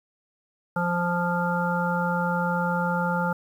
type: harmonic tone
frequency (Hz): 174.61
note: F3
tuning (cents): 0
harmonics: 1 / 3 / 5 / 7 / 8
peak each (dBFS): -26 / -30 / -28 / -35 / -29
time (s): 0.76-3.33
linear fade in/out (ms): 5
effects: 9-bit